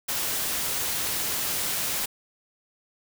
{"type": "noise", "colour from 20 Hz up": "white", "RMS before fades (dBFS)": -28, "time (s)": [0.08, 2.06], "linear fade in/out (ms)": 10, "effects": []}